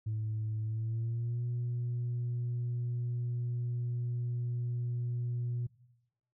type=tone with pitch glide; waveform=sine; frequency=109 to 120.94 Hz; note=A2 to B2; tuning=-16 to -36 cents; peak=-30 dBFS; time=0.06-5.67 s; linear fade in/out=10 ms; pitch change=+180 cents; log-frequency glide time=0.63-1.44 s; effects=noise-tail reverb RT60 1.0 s tail -21 dB re dry + tanh soft clip ceiling -29 dBFS